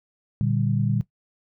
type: chord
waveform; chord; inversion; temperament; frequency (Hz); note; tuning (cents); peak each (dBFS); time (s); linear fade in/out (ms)
sine; G minor; first; equal; 116.54 / 146.83 / 196; Bb2 / D3 / G3; 0 / 0 / 0; -23 / -24 / -26; 0.41-1.01; 0
effects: noise-tail reverb RT60 0.1 s tail -17 dB re dry